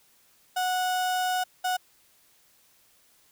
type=tone bursts at uneven times; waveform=35% pulse; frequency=735 Hz; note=F#5; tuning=12 cents flat; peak=-23 dBFS; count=2; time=0.56-1.44 / 1.64-1.77 s; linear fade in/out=10 ms; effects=white hiss -62 dBFS RMS until 3.31 s